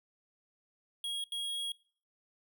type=tone bursts at uneven times; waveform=square; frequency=3299 Hz; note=G#7; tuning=12 cents flat; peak=-35 dBFS; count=2; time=1.04-1.24 / 1.32-1.72 s; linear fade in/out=2 ms; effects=noise-tail reverb RT60 0.5 s tail -24 dB re dry